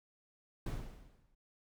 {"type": "noise with exponential decay", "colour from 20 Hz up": "brown", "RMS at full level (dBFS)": -35, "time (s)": [0.66, 1.35], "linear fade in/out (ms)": 5, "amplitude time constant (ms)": 150, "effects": []}